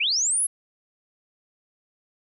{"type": "linear sweep", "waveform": "sine", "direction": "up", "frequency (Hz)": [2217, 11175], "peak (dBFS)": -20, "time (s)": [0, 0.47], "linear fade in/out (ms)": 10, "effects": []}